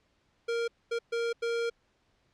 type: tone bursts at uneven times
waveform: square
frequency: 466.2 Hz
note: A#4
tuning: in tune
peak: -29 dBFS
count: 4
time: 0.48-0.68 / 0.91-0.99 / 1.12-1.33 / 1.42-1.7 s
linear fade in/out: 10 ms
effects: pink hiss -71 dBFS RMS until 2.33 s + low-pass 5000 Hz 12 dB/octave